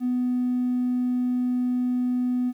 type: tone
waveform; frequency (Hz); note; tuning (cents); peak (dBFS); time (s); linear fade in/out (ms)
triangle; 248.8; B3; +13; -18; 0-2.53; 50
effects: tanh soft clip ceiling -18 dBFS + 10-bit